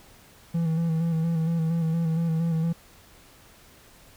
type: tone with vibrato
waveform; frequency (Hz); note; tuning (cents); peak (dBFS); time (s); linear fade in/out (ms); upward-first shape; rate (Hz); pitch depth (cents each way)
triangle; 164.2; E3; -6; -20; 0.54-2.73; 10; square; 4.3; 34
effects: pink hiss -53 dBFS RMS until 4.16 s